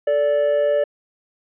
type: tone pair together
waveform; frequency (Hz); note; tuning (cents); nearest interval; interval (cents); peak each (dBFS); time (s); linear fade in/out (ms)
triangle; 440.3 / 582; A4 / D5; +1 / -16; perfect fourth; 483; -22 / -14; 0.07-0.84; 5
effects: resampled to 8000 Hz